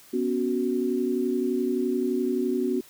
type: chord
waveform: sine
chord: B suspended second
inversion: none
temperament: equal with one note detuned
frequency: 246.9 / 278.6 / 370 Hz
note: B3 / C#4 / F#4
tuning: 0 / +9 / 0 cents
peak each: -27 / -29 / -26 dBFS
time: 0.13-2.81 s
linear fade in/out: 10 ms
effects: white hiss -52 dBFS RMS until 2.89 s